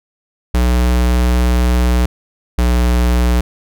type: tone pair in turn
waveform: square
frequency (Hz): 61.1 / 60.54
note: B1 / B1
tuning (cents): -18 / -34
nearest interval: unison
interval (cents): 16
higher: first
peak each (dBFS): -11 / -11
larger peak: neither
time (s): 0.54-2.06 / 2.58-3.41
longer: first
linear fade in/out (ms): 5
effects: none